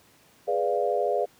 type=chord; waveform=sine; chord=G# diminished seventh; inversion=none; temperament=equal; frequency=415.3 / 493.9 / 587.3 / 698.5 Hz; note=G#4 / B4 / D5 / F5; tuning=0 / 0 / 0 / 0 cents; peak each=-28 dBFS; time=0.47-1.26 s; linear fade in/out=20 ms; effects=pink hiss -58 dBFS RMS until 1.39 s + high-pass 100 Hz 12 dB/octave